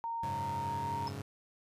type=tone with pitch glide; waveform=sine; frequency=923 to 930.5 Hz; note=A#5 to A#5; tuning=-17 to -3 cents; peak=-34 dBFS; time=0.04-1.08 s; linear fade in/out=0 ms; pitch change=+14 cents; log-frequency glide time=0.3-0.87 s
type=chord; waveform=sawtooth; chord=F# suspended second; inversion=none; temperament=equal; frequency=92.5 / 103.83 / 138.59 Hz; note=F#2 / G#2 / C#3; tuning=0 / 0 / 0 cents; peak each=-41 / -39 / -39 dBFS; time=0.23-1.22 s; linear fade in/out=5 ms
type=tone with exponential decay; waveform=sine; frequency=5210 Hz; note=E8; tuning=21 cents flat; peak=-39 dBFS; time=1.07-1.15 s; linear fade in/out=1 ms; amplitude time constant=17 ms
effects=resampled to 32000 Hz